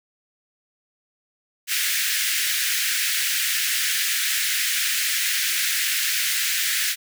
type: high-pass noise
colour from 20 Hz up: pink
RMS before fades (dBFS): -23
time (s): 1.67-6.96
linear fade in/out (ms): 50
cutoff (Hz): 1600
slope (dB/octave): 48
effects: none